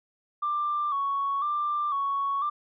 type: tone with vibrato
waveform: sine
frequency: 1148 Hz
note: D6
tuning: 40 cents flat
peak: -24 dBFS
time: 0.42-2.5 s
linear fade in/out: 10 ms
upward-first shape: square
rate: 1 Hz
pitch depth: 55 cents each way
effects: tanh soft clip ceiling -20 dBFS